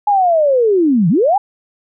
sine linear two-way sweep, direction down then up, 844 to 153.2 to 844 Hz, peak -9 dBFS, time 0.07-1.38 s, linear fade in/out 5 ms, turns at 1.09 s, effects none

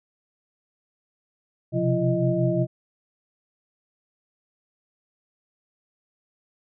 sine tone cluster, 127.7 / 133.2 / 176.6 / 339.4 / 623 Hz, C3 / C3 / F3 / F4 / D#5, -42 / +31 / +20 / -49 / +2 cents, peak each -26 dBFS, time 1.72-2.67 s, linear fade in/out 50 ms, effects none

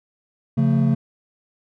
triangle chord, Db augmented, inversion none, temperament equal with one note detuned, 138.59 / 174.61 / 224 Hz, Db3 / F3 / A3, 0 / 0 / +31 cents, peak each -16 / -22 / -17 dBFS, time 0.57-0.95 s, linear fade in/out 10 ms, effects none

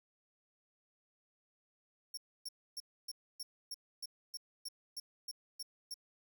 sawtooth tone bursts, 5500 Hz, F8, 27 cents flat, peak -38 dBFS, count 13, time 2.14-5.942 s, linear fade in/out 5 ms, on 34 ms, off 280 ms, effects none

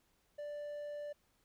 triangle tone, 587.3 Hz, D5, in tune, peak -39 dBFS, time 0.38-1.13 s, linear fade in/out 10 ms, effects pink hiss -75 dBFS RMS until 1.44 s

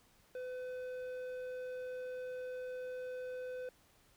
square tone with low-pass filter, 505 Hz, B4, 39 cents sharp, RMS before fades -43 dBFS, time 0.35-3.69 s, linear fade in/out 2 ms, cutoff 1700 Hz, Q 0.54, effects pink hiss -68 dBFS RMS until 4.16 s

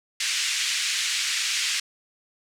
pink band-pass noise, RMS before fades -26 dBFS, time 0.2-1.8 s, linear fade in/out 5 ms, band 2000 to 8000 Hz, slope 24 dB/octave, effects none

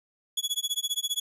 sawtooth tone with tremolo, 3380 Hz, G#7, 30 cents sharp, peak -21 dBFS, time 0.37-1.2 s, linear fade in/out 5 ms, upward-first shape sine, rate 15 Hz, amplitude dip 100%, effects resampled to 32000 Hz

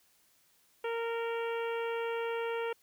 harmonic tone, 462.2 Hz, A#4, 15 cents flat, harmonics 1 / 2 / 3 / 4 / 5 / 6 / 7, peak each -33 / -40 / -43 / -47 / -46 / -47 / -53 dBFS, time 0.84-2.73 s, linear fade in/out 5 ms, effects white hiss -68 dBFS RMS until 2.82 s

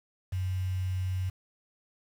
sine tone with quantisation, 92.7 Hz, F#2, 4 cents sharp, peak -28 dBFS, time 0.32-1.3 s, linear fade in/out 10 ms, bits 8, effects none

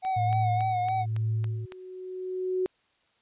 triangle tone with vibrato, 740 Hz, F#5, in tune, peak -23 dBFS, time 0.02-1.06 s, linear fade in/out 50 ms, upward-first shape sine, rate 3.5 Hz, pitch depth 50 cents each way
click train, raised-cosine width 0.3 ms, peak -26 dBFS, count 7, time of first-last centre 0.05-1.721 s, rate 3.59 Hz
sine tone with tremolo, 110 Hz, A2, in tune, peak -24 dBFS, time 0.16-1.66 s, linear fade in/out 10 ms, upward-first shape sine, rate 1.1 Hz, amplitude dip 70%
sine tone with exponential growth, 370.2 Hz, F#4, 1 cent sharp, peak -23 dBFS, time 0.77-2.66 s, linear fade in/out 0 ms, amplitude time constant 410 ms
effects white hiss -68 dBFS RMS until 3.21 s + resampled to 8000 Hz

